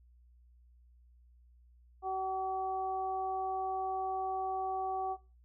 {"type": "harmonic tone", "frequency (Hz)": 380, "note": "F#4", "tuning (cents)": 46, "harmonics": [1, 2, 3], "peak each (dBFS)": [-40, -34, -43], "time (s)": [2.02, 5.17], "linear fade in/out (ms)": 50, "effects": ["noise-tail reverb RT60 0.3 s tail -19 dB re dry", "added 60 Hz sine -59 dBFS peak until 5.44 s"]}